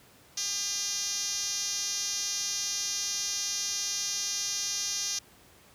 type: tone with band-pass filter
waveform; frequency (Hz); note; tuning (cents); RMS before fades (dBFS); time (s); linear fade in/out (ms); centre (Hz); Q
5% pulse; 402.5; G4; +46; -32; 0.37-5.19; 5; 6200; 5.5
effects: pink hiss -57 dBFS RMS until 5.74 s + high-pass 60 Hz 12 dB/octave